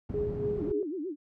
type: low-pass noise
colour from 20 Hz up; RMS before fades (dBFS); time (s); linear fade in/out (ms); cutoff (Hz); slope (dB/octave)
white; -37; 0.09-0.72; 5; 210; 12
type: tone with tremolo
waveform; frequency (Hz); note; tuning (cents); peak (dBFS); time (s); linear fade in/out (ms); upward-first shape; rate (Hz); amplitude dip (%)
sine; 415.3; G#4; 0; -27; 0.14-0.83; 2; sine; 3.6; 65
type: tone with vibrato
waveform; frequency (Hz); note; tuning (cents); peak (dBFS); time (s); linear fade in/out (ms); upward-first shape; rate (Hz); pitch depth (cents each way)
sine; 333.6; E4; +21; -32; 0.55-1.16; 50; sine; 8.1; 260
effects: none